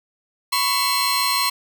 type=tone cluster; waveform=sawtooth; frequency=999 / 1105 / 2674 / 4166 Hz; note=B5 / C#6 / E7 / C8; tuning=+20 / -6 / +24 / -8 cents; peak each=-21 / -19 / -26 / -19 dBFS; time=0.52-1.5 s; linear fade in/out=10 ms; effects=none